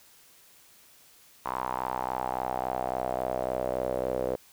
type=tone with band-pass filter sweep; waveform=sawtooth; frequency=63.6 Hz; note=C2; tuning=48 cents flat; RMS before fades=-31 dBFS; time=1.45-4.36 s; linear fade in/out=10 ms; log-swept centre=1000 to 510 Hz; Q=4.9; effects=white hiss -57 dBFS RMS until 4.52 s